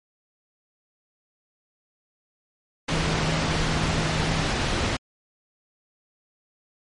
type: tone in noise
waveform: sine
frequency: 159.4 Hz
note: D#3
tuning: 42 cents sharp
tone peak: -27 dBFS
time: 2.89-4.44 s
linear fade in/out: 10 ms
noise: pink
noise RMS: -24 dBFS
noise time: 2.88-4.97 s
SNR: -6 dB
effects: low-pass 5000 Hz 12 dB/octave + MP3 48 kbps